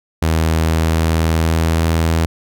sawtooth tone with pitch glide, 80.5 to 81.81 Hz, E2 to E2, -41 to -13 cents, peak -9 dBFS, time 0.22-2.26 s, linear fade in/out 5 ms, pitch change +28 cents, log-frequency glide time 0.57-2.01 s, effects none

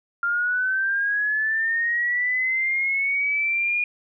sine linear sweep, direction up, 1390 to 2443 Hz, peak -20 dBFS, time 0.23-3.84 s, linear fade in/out 2 ms, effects none

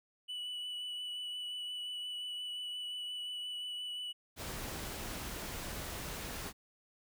triangle tone with vibrato, 2960 Hz, F#7, in tune, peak -37 dBFS, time 0.28-4.13 s, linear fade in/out 20 ms, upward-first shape triangle, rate 5.7 Hz, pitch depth 17 cents each way
pink noise, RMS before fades -42 dBFS, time 4.36-6.53 s, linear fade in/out 50 ms
effects none

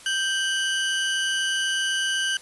40% pulse tone pair together, 1568 / 2960 Hz, G6 / F#7, 0 / 0 cents, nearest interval major seventh, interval 1100 cents, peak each -24 / -25 dBFS, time 0.06-2.37 s, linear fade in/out 2 ms, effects white hiss -46 dBFS RMS until 2.41 s + resampled to 24000 Hz

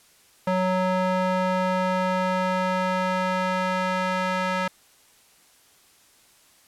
square tone with band-pass filter sweep, 185 Hz, F#3, in tune, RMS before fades -24 dBFS, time 0.47-4.68 s, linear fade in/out 5 ms, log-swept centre 760 to 1400 Hz, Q 0.92, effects white hiss -57 dBFS RMS until 6.67 s + low-pass 12000 Hz 12 dB/octave

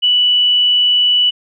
sine tone, 2960 Hz, F#7, in tune, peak -9 dBFS, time 0.02-1.31 s, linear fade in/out 20 ms, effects none

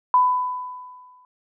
sine tone with exponential decay, 1000 Hz, B5, 21 cents sharp, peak -11 dBFS, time 0.14-1.25 s, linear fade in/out 1 ms, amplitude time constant 240 ms, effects none

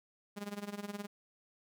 sawtooth tone with tremolo, 204.1 Hz, G#3, 30 cents flat, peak -33 dBFS, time 0.36-1.07 s, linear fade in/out 20 ms, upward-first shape sine, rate 19 Hz, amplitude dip 85%, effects none

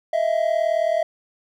triangle tone pair together, 633.9 / 673 Hz, D#5 / E5, +32 / +36 cents, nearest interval minor second, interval 104 cents, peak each -19 dBFS, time 0.13-1.03 s, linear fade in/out 5 ms, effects none

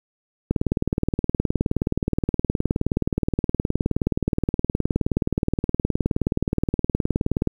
click train, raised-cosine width 3 ms, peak -7 dBFS, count 134, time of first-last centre 0.51-7.473 s, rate 19.1 Hz, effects 8-bit

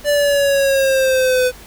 square exponential sweep, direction down, 587 to 500 Hz, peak -13 dBFS, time 0.04-1.52 s, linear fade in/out 50 ms, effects added 50 Hz sine -42 dBFS peak until 1.66 s + pink hiss -40 dBFS RMS until 1.66 s

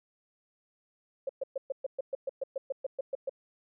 sine tone bursts, 539 Hz, C#5, 49 cents flat, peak -29 dBFS, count 15, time 1.27-3.295 s, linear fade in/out 5 ms, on 23 ms, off 120 ms, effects none

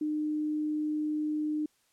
sine tone, 303.8 Hz, D#4, 41 cents flat, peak -28 dBFS, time 0.01-1.66 s, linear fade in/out 5 ms, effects white hiss -70 dBFS RMS until 1.92 s + low-pass 11000 Hz 12 dB/octave

